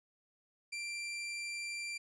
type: tone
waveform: sawtooth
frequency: 2361 Hz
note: D7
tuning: 9 cents sharp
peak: -35 dBFS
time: 0.72-1.98 s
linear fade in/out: 10 ms
effects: resampled to 22050 Hz